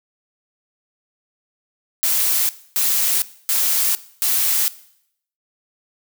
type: noise bursts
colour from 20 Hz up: blue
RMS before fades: -18 dBFS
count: 4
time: 2.03-4.68 s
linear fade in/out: 0 ms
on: 460 ms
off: 270 ms
effects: noise-tail reverb RT60 0.7 s tail -18 dB re dry